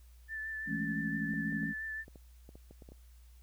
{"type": "tone with vibrato", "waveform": "sine", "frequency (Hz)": 1760, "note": "A6", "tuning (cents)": 0, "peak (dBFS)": -37, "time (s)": [0.28, 2.05], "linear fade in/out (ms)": 50, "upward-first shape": "triangle", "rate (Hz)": 5.9, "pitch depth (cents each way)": 24}
{"type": "chord", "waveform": "sine", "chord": "A major seventh", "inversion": "second", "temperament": "equal", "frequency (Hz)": [164.81, 207.7, 220, 277.2], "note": ["E3", "G#3", "A3", "C#4"], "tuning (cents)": [0, 0, 0, 0], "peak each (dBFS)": -39, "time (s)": [0.66, 1.74], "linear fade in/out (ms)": 50}
{"type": "clicks", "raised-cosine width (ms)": 2, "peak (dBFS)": -39, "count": 11, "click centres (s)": [1.337, 1.525, 1.632, 2.081, 2.158, 2.491, 2.555, 2.71, 2.822, 2.889, 2.92]}
{"effects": ["added 60 Hz sine -54 dBFS peak until 3.42 s", "white hiss -69 dBFS RMS until 3.42 s"]}